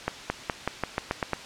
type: accelerating click train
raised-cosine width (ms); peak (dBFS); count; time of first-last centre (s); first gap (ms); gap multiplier
0.5; -10; 9; 0.08-1.333; 220; 0.9
effects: white hiss -41 dBFS RMS until 1.45 s + low-pass 5000 Hz 12 dB/octave